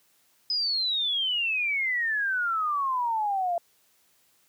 sine exponential sweep, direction down, 5070 to 675 Hz, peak -24 dBFS, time 0.5-3.58 s, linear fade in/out 2 ms, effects white hiss -65 dBFS RMS until 4.48 s + high-pass 80 Hz 12 dB/octave

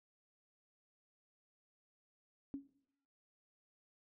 sine tone with exponential decay, 277.2 Hz, C#4, in tune, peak -36 dBFS, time 2.54-2.69 s, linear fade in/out 0 ms, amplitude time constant 32 ms, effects noise-tail reverb RT60 0.8 s tail -20 dB re dry

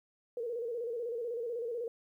sine tone with vibrato, 470 Hz, A#4, 14 cents sharp, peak -34 dBFS, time 0.37-1.88 s, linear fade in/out 2 ms, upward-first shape square, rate 16 Hz, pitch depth 63 cents each way, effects 12-bit

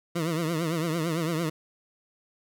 20% pulse tone with vibrato, 163.6 Hz, E3, 13 cents flat, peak -21 dBFS, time 0.15-1.5 s, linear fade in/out 10 ms, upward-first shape triangle, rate 8.9 Hz, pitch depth 130 cents each way, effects none

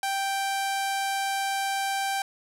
sawtooth tone with low-pass filter, 784 Hz, G5, in tune, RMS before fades -28 dBFS, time 0.03-2.22 s, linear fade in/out 2 ms, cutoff 12000 Hz, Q 1.1, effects none

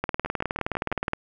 two click trains, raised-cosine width 0.5 ms, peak -10 / -17 dBFS, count 22 / 6, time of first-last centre 0.04-1.134 / 0.26-1.081 s, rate 19.2 / 6.09 Hz, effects none

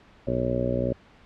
harmonic tone, 61.5 Hz, B1, 7 cents flat, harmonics 1 / 2 / 3 / 4 / 5 / 6 / 7 / 8 / 9 / 10, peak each -35 / -30 / -35 / -30 / -36 / -33 / -35 / -37 / -28 / -38 dBFS, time 0.27-0.93 s, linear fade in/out 5 ms, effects pink hiss -54 dBFS RMS until 1.25 s + low-pass 3000 Hz 12 dB/octave

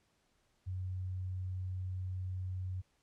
sine tone, 92.5 Hz, F#2, in tune, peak -36 dBFS, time 0.66-2.82 s, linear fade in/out 20 ms, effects pink hiss -75 dBFS RMS until 3.02 s + low-pass 9000 Hz 12 dB/octave

